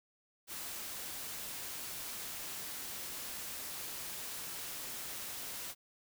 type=noise; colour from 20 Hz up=white; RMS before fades=-43 dBFS; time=0.47-5.75 s; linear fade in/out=50 ms; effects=none